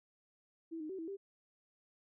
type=tone with pitch steps; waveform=sine; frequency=327.6 / 308.6 / 380.5 / 326.2 / 394.3 Hz; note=E4 / D#4 / F#4 / E4 / G4; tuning=-11 / -14 / +48 / -18 / +10 cents; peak=-40 dBFS; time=0.71-1.17 s; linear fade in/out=20 ms; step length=92 ms; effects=none